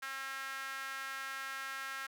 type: tone with high-pass filter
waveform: sawtooth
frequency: 269 Hz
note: C4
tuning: 48 cents sharp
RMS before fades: -42 dBFS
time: 0.02-2.07 s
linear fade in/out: 10 ms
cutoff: 1500 Hz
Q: 3.5
effects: none